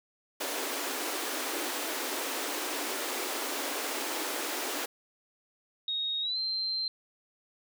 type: high-pass noise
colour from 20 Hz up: pink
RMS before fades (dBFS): -34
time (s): 0.4-4.86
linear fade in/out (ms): 10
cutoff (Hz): 260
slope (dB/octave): 96
type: tone with pitch glide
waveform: sine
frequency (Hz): 3747 to 4134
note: A#7 to C8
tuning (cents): +8 to -22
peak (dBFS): -29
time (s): 5.88-6.88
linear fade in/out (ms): 2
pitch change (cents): +170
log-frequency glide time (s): 6.21-6.38
effects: none